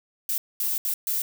violet noise bursts at uneven times, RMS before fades -26 dBFS, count 4, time 0.29-0.38 / 0.6-0.78 / 0.85-0.94 / 1.07-1.22 s, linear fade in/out 2 ms, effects none

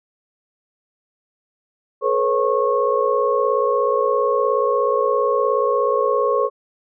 sine tone cluster, 428 / 487 / 544 / 1094 Hz, A4 / B4 / C#5 / C#6, -48 / -24 / -33 / -23 cents, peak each -21 dBFS, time 2.01-6.5 s, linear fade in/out 50 ms, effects none

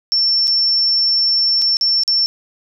sine tone with dropouts, 5410 Hz, E8, 44 cents sharp, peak -12 dBFS, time 0.12-2.26 s, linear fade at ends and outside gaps 0 ms, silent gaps 0.472-0.478 / 1.616-1.62 / 1.769-1.811 / 2.035-2.078 s, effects none

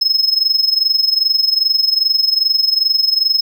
triangle tone with amplitude modulation, 5170 Hz, E8, 34 cents flat, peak -7 dBFS, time 0.01-3.41 s, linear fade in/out 10 ms, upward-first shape sine, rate 22.5 Hz, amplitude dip 80%, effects none

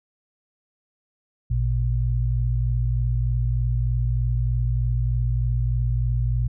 sine tone pair together, 56.54 / 119.8 Hz, A1 / A#2, +48 / +48 cents, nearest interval octave + minor second, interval 1300 cents, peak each -22 dBFS, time 1.5-6.48 s, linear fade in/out 10 ms, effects none

